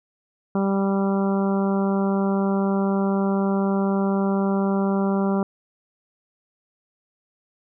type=harmonic tone; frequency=196 Hz; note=G3; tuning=in tune; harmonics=1 / 2 / 3 / 4 / 5 / 6 / 7; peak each=-20 / -26 / -30 / -32 / -34 / -36 / -37 dBFS; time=0.55-5.43 s; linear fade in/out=2 ms; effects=none